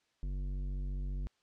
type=tone with tanh clipping; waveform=triangle; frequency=47.44 Hz; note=F#1; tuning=44 cents sharp; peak=-36 dBFS; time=0.23-1.27 s; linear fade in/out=0 ms; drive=16 dB; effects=white hiss -75 dBFS RMS until 1.42 s + low-pass 5000 Hz 12 dB/octave